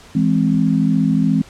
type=chord; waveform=sine; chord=E augmented; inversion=none; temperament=equal; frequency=164.81 / 207.7 / 261.6 Hz; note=E3 / G#3 / B#3; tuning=0 / 0 / 0 cents; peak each=-17 dBFS; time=0.15-1.42 s; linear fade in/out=5 ms; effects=pink hiss -43 dBFS RMS until 1.49 s + low-pass 8000 Hz 12 dB/octave